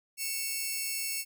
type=tone pair together; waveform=5% pulse; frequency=2217 / 2677 Hz; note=C#7 / E7; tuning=0 / +26 cents; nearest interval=minor third; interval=326 cents; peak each=-25 dBFS; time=0.17-1.25 s; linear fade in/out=50 ms; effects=none